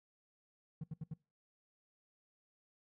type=tone bursts; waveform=triangle; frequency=155.56 Hz; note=D#3; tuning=in tune; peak=-36 dBFS; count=4; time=0.81-1.138 s; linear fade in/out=5 ms; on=28 ms; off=72 ms; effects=noise-tail reverb RT60 0.3 s tail -26 dB re dry + tanh soft clip ceiling -34 dBFS